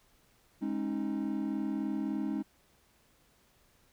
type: chord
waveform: triangle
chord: Ab suspended fourth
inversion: none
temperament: equal with one note detuned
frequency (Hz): 207.7 / 271.2 / 311.1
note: Ab3 / Db4 / Eb4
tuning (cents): 0 / -38 / 0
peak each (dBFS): -33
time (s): 0.61-2.43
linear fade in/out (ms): 20
effects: tanh soft clip ceiling -22 dBFS + pink hiss -67 dBFS RMS until 3.92 s